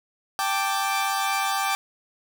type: chord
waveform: sawtooth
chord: G suspended second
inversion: none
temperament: equal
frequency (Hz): 784 / 880 / 1174.7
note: G5 / A5 / D6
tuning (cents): 0 / 0 / 0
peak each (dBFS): -22 / -27 / -23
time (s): 0.39-1.75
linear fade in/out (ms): 0
effects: none